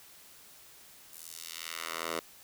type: tone with high-pass filter sweep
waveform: 10% pulse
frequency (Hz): 82.41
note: E2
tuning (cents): 0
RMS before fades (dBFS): -40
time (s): 1.12-2.2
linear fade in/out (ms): 5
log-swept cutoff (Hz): 11000 to 500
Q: 0.82
effects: white hiss -55 dBFS RMS until 2.43 s